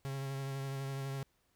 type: tone with vibrato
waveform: 45% pulse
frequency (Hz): 136.3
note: C#3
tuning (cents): -29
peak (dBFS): -37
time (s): 0.05-1.23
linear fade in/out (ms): 0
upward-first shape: triangle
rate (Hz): 12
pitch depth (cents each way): 24
effects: pink hiss -75 dBFS RMS until 1.55 s